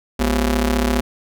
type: ring-modulated tone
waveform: sawtooth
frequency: 151.8 Hz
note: D#3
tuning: 42 cents flat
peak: -9 dBFS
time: 0.19-1.01 s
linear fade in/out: 10 ms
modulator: 93.3 Hz
effects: none